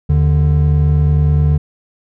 triangle tone pair together, 78.33 / 147.7 Hz, D#2 / D3, +12 / +10 cents, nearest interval major seventh, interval 1098 cents, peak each -10 dBFS, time 0.09-1.58 s, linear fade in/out 10 ms, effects none

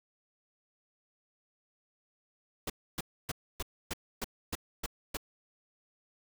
pink noise bursts, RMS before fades -35 dBFS, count 9, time 2.67-5.171 s, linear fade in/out 5 ms, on 29 ms, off 280 ms, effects none

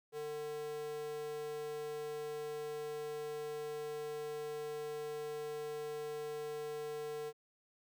square tone with high-pass filter, 150 Hz, D3, 37 cents sharp, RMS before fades -42 dBFS, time 0.12-7.33 s, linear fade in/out 50 ms, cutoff 400 Hz, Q 4.4, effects none

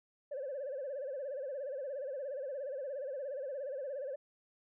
sine tone with vibrato, 547 Hz, C#5, 23 cents flat, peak -36 dBFS, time 0.31-4.16 s, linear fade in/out 10 ms, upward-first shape sine, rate 17 Hz, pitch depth 130 cents each way, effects tanh soft clip ceiling -34 dBFS

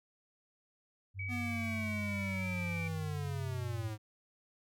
sine tone with vibrato, 96.1 Hz, G2, 34 cents flat, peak -38 dBFS, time 1.14-3.92 s, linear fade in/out 50 ms, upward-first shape square, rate 6.4 Hz, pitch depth 9 cents each way
sine tone with pitch glide, 2275 to 2338 Hz, C#7 to D7, +44 to -8 cents, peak -39 dBFS, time 1.19-2.88 s, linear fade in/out 5 ms, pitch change +48 cents, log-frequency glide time 2.36-2.45 s
square linear sweep, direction down, 246.9 to 105.3 Hz, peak -38 dBFS, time 1.28-3.98 s, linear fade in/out 50 ms
effects none

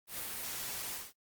white noise with ADSR envelope, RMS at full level -38 dBFS, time 0.07-1.13 s, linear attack 110 ms, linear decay 20 ms, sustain -2 dB, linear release 200 ms, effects noise-tail reverb RT60 0.1 s tail -20 dB re dry + Opus 32 kbps

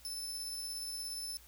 25% pulse tone with tremolo, 5274 Hz, E8, in tune, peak -33 dBFS, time 0.05-1.37 s, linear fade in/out 0 ms, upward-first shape triangle, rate 17 Hz, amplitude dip 25%, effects added 60 Hz sine -60 dBFS peak until 1.47 s + white hiss -60 dBFS RMS until 1.47 s

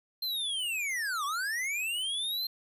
square linear two-way sweep, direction down then up, 4186 to 1097 to 4186 Hz, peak -31 dBFS, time 0.22-2.47 s, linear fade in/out 5 ms, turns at 1.25 s, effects resampled to 32000 Hz + 11-bit

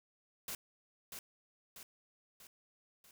white noise with echo, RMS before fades -42 dBFS, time 0.48-0.55 s, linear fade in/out 2 ms, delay 640 ms, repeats 4, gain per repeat -5 dB, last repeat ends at 3.11 s, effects none

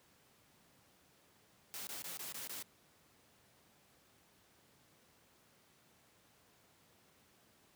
white noise bursts, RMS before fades -45 dBFS, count 6, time 1.74-2.625 s, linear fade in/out 0 ms, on 130 ms, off 21 ms, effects pink hiss -68 dBFS RMS until 7.75 s + high-pass 100 Hz 12 dB/octave

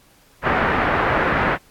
white low-pass noise, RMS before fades -19 dBFS, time 0.42-1.58 s, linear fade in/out 50 ms, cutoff 1800 Hz, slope 24 dB/octave, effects pink hiss -54 dBFS RMS until 1.7 s + AAC 64 kbps

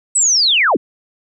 sine linear sweep, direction down, 8160 to 150 Hz, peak -10 dBFS, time 0.15-0.77 s, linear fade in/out 10 ms, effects none

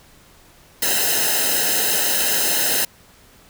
white noise with comb filter, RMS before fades -19 dBFS, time 0.82-2.85 s, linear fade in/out 5 ms, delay 0.87 ms, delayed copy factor -0.9, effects pink hiss -50 dBFS RMS until 3.49 s

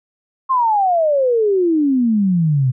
sine exponential sweep, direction down, 1079 to 123.47 Hz, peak -12 dBFS, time 0.49-2.72 s, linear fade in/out 20 ms, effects none

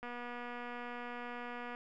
click train, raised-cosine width 0.5 ms, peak -30 dBFS, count 417, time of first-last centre 0.03-1.749 s, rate 242 Hz, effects none

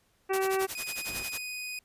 harmonic tone, 383.7 Hz, G4, 37 cents flat, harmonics 1 / 2 / 3 / 4 / 5 / 6 / 7, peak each -27 / -33 / -37 / -39 / -41 / -43 / -44 dBFS, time 0.29-0.67 s, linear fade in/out 20 ms
white noise with tremolo, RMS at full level -35 dBFS, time 0.33-1.38 s, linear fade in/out 5 ms, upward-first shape sine, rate 11 Hz, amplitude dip 95%
sawtooth tone, 2489 Hz, D#7, in tune, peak -32 dBFS, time 0.75-1.79 s, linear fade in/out 2 ms
pink noise, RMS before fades -42 dBFS, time 1.09-1.23 s, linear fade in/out 0 ms
effects pink hiss -69 dBFS RMS until 1.84 s + resampled to 32000 Hz

